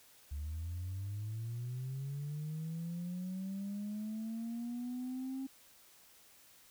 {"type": "linear sweep", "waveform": "sine", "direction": "up", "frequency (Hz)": [70.4, 268.8], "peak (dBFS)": -36, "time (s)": [0.31, 5.47], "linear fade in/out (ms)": 10, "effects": ["tanh soft clip ceiling -35 dBFS", "white hiss -62 dBFS RMS until 6.7 s"]}